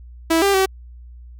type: tone with pitch steps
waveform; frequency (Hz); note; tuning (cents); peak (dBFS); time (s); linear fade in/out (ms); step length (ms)
sawtooth; 327.4 / 396.9 / 382.4; E4 / G4 / G4; -12 / +22 / -43; -10; 0.3-0.66; 10; 120
effects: added 60 Hz sine -37 dBFS peak until 1.39 s